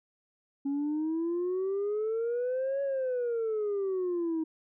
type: exponential two-way sweep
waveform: sine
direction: up then down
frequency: 275.7 to 560 to 315.5 Hz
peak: -26 dBFS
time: 0.65-4.44 s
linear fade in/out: 10 ms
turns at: 2.82 s
effects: tanh soft clip ceiling -26 dBFS